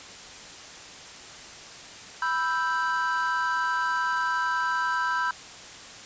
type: chord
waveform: triangle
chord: E minor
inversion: second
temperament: equal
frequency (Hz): 987.8 / 1318.5 / 1568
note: B5 / E6 / G6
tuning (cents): 0 / 0 / 0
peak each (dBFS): -26 / -28 / -26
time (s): 2.22-5.31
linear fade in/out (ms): 2
effects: white hiss -43 dBFS RMS until 6.05 s + resampled to 16000 Hz

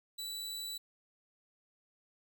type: tone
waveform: sawtooth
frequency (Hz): 3951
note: B7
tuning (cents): 0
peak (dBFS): -36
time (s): 0.18-0.78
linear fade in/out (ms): 10
effects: none

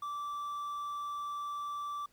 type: tone with quantisation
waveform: triangle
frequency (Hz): 1165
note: D6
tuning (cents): -14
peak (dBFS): -34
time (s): 0.02-2.06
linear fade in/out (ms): 5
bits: 10
effects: pink hiss -69 dBFS RMS until 2.12 s

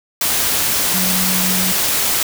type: tone in noise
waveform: sine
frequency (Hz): 185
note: F#3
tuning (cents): 0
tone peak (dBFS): -21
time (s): 0.94-1.72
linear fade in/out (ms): 2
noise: white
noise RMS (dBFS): -17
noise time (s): 0.21-2.23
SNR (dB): -7
effects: none

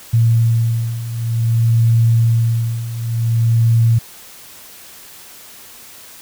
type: beating tone pair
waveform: sine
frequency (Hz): 114.7 / 115.24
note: A#2 / A#2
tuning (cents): -28 / -19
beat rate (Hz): 0.54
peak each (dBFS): -17 / -13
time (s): 0.13-3.99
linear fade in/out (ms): 10
effects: white hiss -39 dBFS RMS until 6.21 s

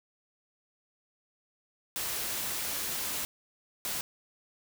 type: noise bursts at uneven times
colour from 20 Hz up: white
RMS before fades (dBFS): -34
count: 2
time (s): 1.96-3.25 / 3.85-4.01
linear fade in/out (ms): 0
effects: none

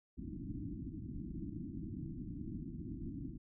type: low-pass noise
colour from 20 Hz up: white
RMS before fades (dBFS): -44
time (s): 0.17-3.38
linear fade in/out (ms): 20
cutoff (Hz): 330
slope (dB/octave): 96
effects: none

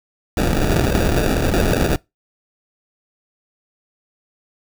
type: noise with sample-and-hold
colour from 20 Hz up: pink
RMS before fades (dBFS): -17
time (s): 0.37-1.96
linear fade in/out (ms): 2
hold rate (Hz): 1050
effects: noise-tail reverb RT60 0.2 s tail -23 dB re dry

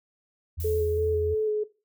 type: tone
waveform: sine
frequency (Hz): 82.41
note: E2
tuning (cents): 0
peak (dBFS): -29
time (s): 0.57-1.35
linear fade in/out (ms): 20
type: noise with exponential decay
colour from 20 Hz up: violet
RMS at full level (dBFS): -38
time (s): 0.6-1.52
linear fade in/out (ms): 2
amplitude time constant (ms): 200
type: tone with vibrato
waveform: sine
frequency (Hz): 428.7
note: A4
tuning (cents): -45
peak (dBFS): -23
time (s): 0.64-1.64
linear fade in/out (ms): 10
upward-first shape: square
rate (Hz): 3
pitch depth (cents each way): 17
effects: noise-tail reverb RT60 0.3 s tail -18 dB re dry

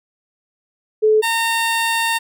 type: tone pair in turn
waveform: sine / 15% pulse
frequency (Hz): 431.7 / 914.7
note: A4 / A#5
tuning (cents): -33 / -33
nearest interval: octave + minor second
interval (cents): 1300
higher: second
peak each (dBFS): -10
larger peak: neither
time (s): 1.02-1.22 / 1.22-2.19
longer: second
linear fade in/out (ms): 20
effects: none

